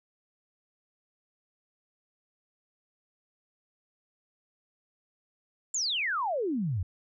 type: exponential sweep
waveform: sine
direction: down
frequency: 7459 to 82.41 Hz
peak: -27 dBFS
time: 5.74-6.83 s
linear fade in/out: 5 ms
effects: none